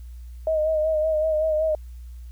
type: tone with vibrato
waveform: sine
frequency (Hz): 625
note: D#5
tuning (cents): +8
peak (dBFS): -19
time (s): 0.47-1.75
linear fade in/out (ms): 2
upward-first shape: sine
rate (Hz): 5.3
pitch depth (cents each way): 40
effects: added 60 Hz sine -36 dBFS peak until 2.31 s + white hiss -62 dBFS RMS until 2.31 s